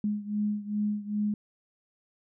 sine beating tone pair, 207.9 / 210.4 Hz, G#3 / G#3, +2 / +23 cents, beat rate 2.5 Hz, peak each -29 / -32 dBFS, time 0.04-1.34 s, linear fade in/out 2 ms, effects none

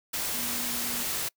sine tone in noise, 240.6 Hz, B3, 45 cents flat, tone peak -40 dBFS, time 0.34-1.04 s, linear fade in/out 10 ms, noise white, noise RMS -31 dBFS, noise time 0.13-1.29 s, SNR -12 dB, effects noise-tail reverb RT60 0.1 s tail -25 dB re dry

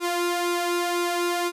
sawtooth tone with flanger, 349.2 Hz, F4, in tune, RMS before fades -25 dBFS, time 0-1.52 s, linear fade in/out 50 ms, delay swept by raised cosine 0.8 to 2.1 ms, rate 2 Hz, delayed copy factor +0.6, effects resampled to 32000 Hz

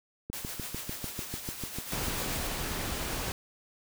click train, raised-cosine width 3 ms, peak -23 dBFS, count 13, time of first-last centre 0.3-2.083 s, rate 6.73 Hz
white noise with tremolo, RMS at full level -38 dBFS, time 0.33-2.47 s, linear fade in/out 0 ms, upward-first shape sine, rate 7.1 Hz, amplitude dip 45%
pink noise, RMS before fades -34 dBFS, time 1.92-3.32 s, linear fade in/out 0 ms
effects none

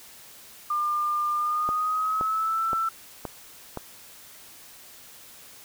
sine tone with pitch glide, 1200 to 1331.5 Hz, D6 to E6, +37 to +17 cents, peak -23 dBFS, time 0.7-2.89 s, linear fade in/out 5 ms, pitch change +180 cents, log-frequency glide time 1.35-2.64 s
click train, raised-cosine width 1 ms, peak -17 dBFS, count 5, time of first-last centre 1.69-3.773 s, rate 1.92 Hz
effects white hiss -48 dBFS RMS until 5.64 s

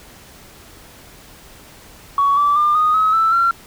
sine tone with pitch steps, 1122 / 1159.6 / 1198.4 / 1238.5 / 1279.9 / 1322.8 / 1367.1 Hz, C#6 / D6 / D6 / D#6 / D#6 / E6 / F6, +21 / -22 / +35 / -8 / +49 / +6 / -37 cents, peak -11 dBFS, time 2.18-3.51 s, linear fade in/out 2 ms, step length 190 ms, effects tanh soft clip ceiling -7 dBFS + pink hiss -43 dBFS RMS until 3.66 s

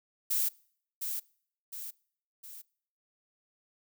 violet noise with echo, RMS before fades -29 dBFS, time 0.3-0.49 s, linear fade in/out 10 ms, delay 710 ms, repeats 3, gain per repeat -6 dB, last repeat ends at 2.62 s, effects noise-tail reverb RT60 0.6 s tail -25 dB re dry

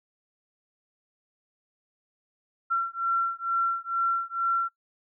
sine beating tone pair, 1359 / 1361.2 Hz, F6 / F6, -48 / -45 cents, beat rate 2.2 Hz, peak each -27 dBFS, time 2.7-4.69 s, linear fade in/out 20 ms, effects noise-tail reverb RT60 0.1 s tail -21 dB re dry

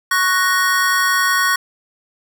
square chord, F# major, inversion second, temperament equal, 1108.7 / 1480 / 1864.7 Hz, C#6 / F#6 / A#6, 0 / 0 / 0 cents, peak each -19 dBFS, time 0.11-1.56 s, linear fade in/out 5 ms, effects none

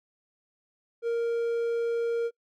triangle tone, 466.2 Hz, A#4, in tune, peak -23 dBFS, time 1.02-2.31 s, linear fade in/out 50 ms, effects noise-tail reverb RT60 0.1 s tail -26 dB re dry

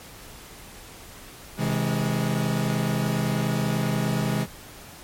40% pulse chord, C augmented, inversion none, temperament equal with one note detuned, 130.81 / 160.86 / 207.7 Hz, C3 / E3 / G#3, 0 / -42 / 0 cents, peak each -26 dBFS, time 1.57-4.47 s, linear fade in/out 50 ms, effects pink hiss -44 dBFS RMS until 5.03 s + MP3 64 kbps

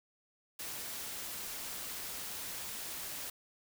white noise, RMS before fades -42 dBFS, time 0.59-3.3 s, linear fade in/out 5 ms, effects none

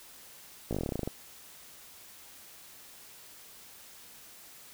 slowing click train, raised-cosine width 2 ms, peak -19 dBFS, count 14, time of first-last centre 0.71-1.075 s, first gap 17 ms, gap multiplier 1.08, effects white hiss -52 dBFS RMS until 4.73 s

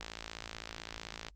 click train, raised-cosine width 0.2 ms, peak -23 dBFS, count 72, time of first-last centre 0.01-1.285 s, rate 55.7 Hz, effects added 50 Hz sine -55 dBFS peak until 1.35 s + Opus 48 kbps

